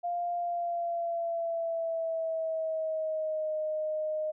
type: tone with pitch glide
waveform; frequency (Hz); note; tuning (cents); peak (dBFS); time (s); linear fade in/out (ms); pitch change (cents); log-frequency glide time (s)
sine; 698.5 to 618.7; F5 to D#5; 0 to -10; -29; 0.03-4.32; 20; -210; 0.36-3.56
effects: none